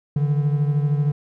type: beating tone pair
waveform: triangle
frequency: 144.4 / 157.4 Hz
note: D3 / D#3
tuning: -29 / +20 cents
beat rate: 13 Hz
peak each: -16 / -23 dBFS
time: 0.16-1.12 s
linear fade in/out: 5 ms
effects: none